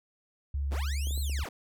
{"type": "tone with vibrato", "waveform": "sine", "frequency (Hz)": 70, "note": "C#2", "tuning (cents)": 18, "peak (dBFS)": -28, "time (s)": [0.54, 1.44], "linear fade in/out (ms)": 5, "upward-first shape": "square", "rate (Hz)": 4.7, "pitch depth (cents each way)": 9}
{"type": "linear two-way sweep", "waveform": "15% pulse", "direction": "up then down", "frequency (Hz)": [69.3, 4267, 156.4], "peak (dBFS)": -32, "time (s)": [0.71, 1.49], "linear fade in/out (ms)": 5, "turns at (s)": 1.2}
{"type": "clicks", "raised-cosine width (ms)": 2, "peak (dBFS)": -34, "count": 6, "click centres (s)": [1.071, 1.109, 1.177, 1.297, 1.391, 1.456]}
{"effects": []}